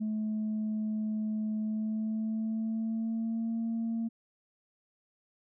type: tone with pitch glide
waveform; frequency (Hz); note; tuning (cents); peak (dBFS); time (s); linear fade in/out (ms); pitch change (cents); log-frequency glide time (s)
sine; 215.6 to 227.9; A3 to A#3; -35 to -39; -28; 0-4.09; 20; +96; 1.59-3.55
effects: tanh soft clip ceiling -27 dBFS